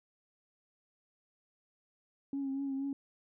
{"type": "tone with vibrato", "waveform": "sine", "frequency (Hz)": 273.6, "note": "C#4", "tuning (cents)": -23, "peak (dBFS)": -32, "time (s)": [2.33, 2.93], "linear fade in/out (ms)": 2, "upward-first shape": "triangle", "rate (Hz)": 4.2, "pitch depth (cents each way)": 39, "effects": ["tanh soft clip ceiling -29 dBFS"]}